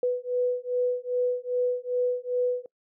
sine beating tone pair, 493.9 / 496.4 Hz, B4 / B4, 0 / +9 cents, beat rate 2.5 Hz, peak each -27 dBFS, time 0.03-2.66 s, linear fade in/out 2 ms, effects noise-tail reverb RT60 0.1 s tail -24 dB re dry

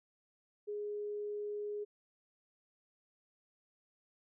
sine tone, 415.3 Hz, G#4, in tune, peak -37 dBFS, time 0.67-1.85 s, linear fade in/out 20 ms, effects none

